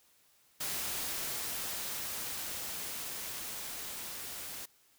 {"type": "noise with level ramp", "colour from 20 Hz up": "white", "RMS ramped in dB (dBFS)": [-36, -43], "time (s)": [0.6, 4.66], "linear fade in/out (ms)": 10, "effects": ["white hiss -67 dBFS RMS until 4.98 s"]}